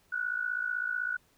sine tone with amplitude modulation, 1471 Hz, F#6, 11 cents flat, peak -26 dBFS, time 0.12-1.17 s, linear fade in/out 10 ms, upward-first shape sine, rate 55.9 Hz, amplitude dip 80%, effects pink hiss -67 dBFS RMS until 1.37 s

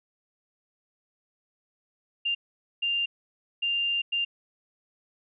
sine tone bursts at uneven times, 2794 Hz, F7, in tune, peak -24 dBFS, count 4, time 2.25-2.35 / 2.82-3.06 / 3.62-4.02 / 4.12-4.25 s, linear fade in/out 10 ms, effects none

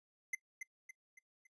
square tone with echo, 2058 Hz, C7, 29 cents flat, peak -35 dBFS, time 0.33-0.35 s, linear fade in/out 5 ms, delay 280 ms, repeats 4, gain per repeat -7 dB, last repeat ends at 1.47 s, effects noise-tail reverb RT60 0.1 s tail -22 dB re dry + resampled to 22050 Hz

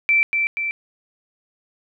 sine tone with echo, 2336 Hz, D7, 10 cents flat, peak -13 dBFS, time 0.09-0.23 s, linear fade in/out 0 ms, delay 240 ms, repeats 2, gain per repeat -4 dB, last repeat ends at 0.71 s, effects none

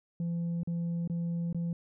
sine tone with dropouts, 170 Hz, F3, 46 cents flat, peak -27 dBFS, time 0.2-1.73 s, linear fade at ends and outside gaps 2 ms, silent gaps 0.633-0.674 / 1.076-1.098 / 1.528-1.546 s, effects tanh soft clip ceiling -29 dBFS

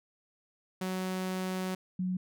sawtooth / sine tone pair in turn, 186.1 / 183.64 Hz, F#3 / F#3, +10 / -13 cents, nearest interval unison, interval 23 cents, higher first, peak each -28 / -29 dBFS, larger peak first, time 0.81-1.75 / 1.99-2.17 s, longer first, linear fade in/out 5 ms, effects none

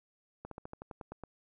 slowing click train, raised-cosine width 1 ms, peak -29 dBFS, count 10, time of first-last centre 0.45-1.237 s, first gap 63 ms, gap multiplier 1.08, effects none

